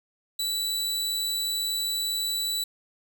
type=tone; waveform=sawtooth; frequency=3951 Hz; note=B7; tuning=in tune; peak=-23 dBFS; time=0.39-2.64 s; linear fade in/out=5 ms; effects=10-bit